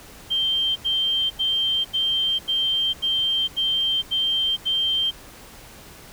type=tone bursts; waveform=sine; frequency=3148 Hz; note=G7; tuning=7 cents sharp; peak=-19 dBFS; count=9; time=0.3-5.112 s; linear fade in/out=20 ms; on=460 ms; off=84 ms; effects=pink hiss -44 dBFS RMS until 6.12 s